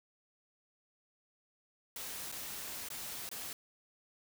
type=noise with dropouts; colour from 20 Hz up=white; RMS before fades=-43 dBFS; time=1.96-3.53 s; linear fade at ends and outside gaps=2 ms; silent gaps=2.317-2.323 / 2.887-2.902 / 3.291-3.314 s; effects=none